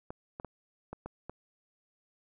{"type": "clicks", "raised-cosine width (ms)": 1, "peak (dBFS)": -26, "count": 6, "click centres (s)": [0.105, 0.399, 0.447, 0.93, 1.06, 1.296], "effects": []}